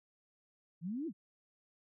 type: exponential two-way sweep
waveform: sine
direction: up then down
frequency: 155.56 to 347.2 to 155.56 Hz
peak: -36 dBFS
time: 0.81-1.13 s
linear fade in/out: 50 ms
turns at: 1.07 s
effects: none